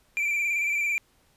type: tone with vibrato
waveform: triangle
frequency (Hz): 2349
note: D7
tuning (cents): 0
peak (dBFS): -22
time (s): 0.17-0.98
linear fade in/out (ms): 0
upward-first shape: square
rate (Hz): 18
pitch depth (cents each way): 31
effects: pink hiss -64 dBFS RMS until 1.36 s + resampled to 32000 Hz